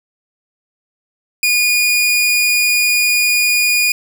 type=tone; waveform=sawtooth; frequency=2445 Hz; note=D#7; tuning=31 cents flat; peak=-8 dBFS; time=1.43-3.92 s; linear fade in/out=2 ms; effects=none